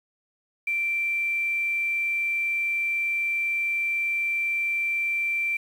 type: tone with quantisation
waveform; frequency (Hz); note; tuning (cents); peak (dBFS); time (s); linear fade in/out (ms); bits
sine; 2349; D7; 0; -23; 0.67-5.57; 5; 8
effects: none